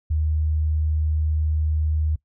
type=tone; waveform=sine; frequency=77.3 Hz; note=D#2; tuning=11 cents flat; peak=-19 dBFS; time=0.1-2.16 s; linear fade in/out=10 ms; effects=noise-tail reverb RT60 0.1 s tail -20 dB re dry